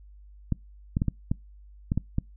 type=clicks; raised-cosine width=5 ms; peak=-12 dBFS; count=8; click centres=0.523 / 0.969 / 1.019 / 1.083 / 1.315 / 1.919 / 1.976 / 2.184 s; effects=noise-tail reverb RT60 0.2 s tail -25 dB re dry + added 50 Hz sine -47 dBFS peak until 2.36 s